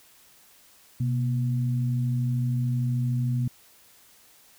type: tone pair together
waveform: sine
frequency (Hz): 126.14 / 239.3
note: B2 / A#3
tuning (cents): +37 / +46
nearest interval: major seventh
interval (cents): 1109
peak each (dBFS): -23 / -32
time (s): 1-3.48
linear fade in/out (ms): 5
effects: white hiss -56 dBFS RMS until 4.58 s